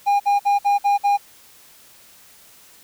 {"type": "tone bursts", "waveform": "triangle", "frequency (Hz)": 810, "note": "G#5", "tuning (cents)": -43, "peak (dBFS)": -12, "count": 6, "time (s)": [0.06, 1.175], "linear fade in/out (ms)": 20, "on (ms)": 140, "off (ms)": 55, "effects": ["white hiss -49 dBFS RMS until 2.83 s"]}